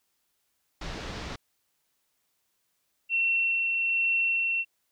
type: low-pass noise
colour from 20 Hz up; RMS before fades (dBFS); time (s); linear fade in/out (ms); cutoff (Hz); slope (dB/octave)
pink; -37; 0.81-1.36; 5; 5500; 24
type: tone with tremolo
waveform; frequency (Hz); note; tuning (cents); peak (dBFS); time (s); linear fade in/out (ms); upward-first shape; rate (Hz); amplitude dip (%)
sine; 2713; E7; +49; -22; 3.09-4.65; 50; sine; 1.2; 25
effects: white hiss -75 dBFS RMS until 4.91 s